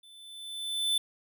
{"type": "tone with level ramp", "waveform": "square", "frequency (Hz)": 3520, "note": "A7", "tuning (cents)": 0, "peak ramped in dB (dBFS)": [-53, -24], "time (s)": [0.03, 0.98], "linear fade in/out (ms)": 5, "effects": []}